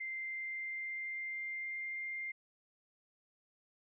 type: tone with pitch glide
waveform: sine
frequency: 2088 to 2106 Hz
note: C7 to C7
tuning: -4 to +11 cents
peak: -38 dBFS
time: 0-2.32 s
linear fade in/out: 10 ms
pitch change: +15 cents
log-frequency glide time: 0.18-2.04 s
effects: none